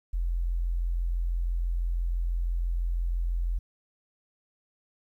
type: tone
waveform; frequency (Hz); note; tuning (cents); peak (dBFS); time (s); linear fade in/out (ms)
sine; 43.02; F1; -25; -25; 0.13-3.59; 10
effects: 11-bit